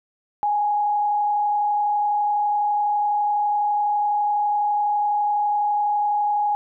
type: tone with frequency modulation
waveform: sine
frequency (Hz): 830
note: G#5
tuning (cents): -1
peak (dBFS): -18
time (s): 0.43-6.55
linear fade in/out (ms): 0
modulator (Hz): 32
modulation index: 0.46
effects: none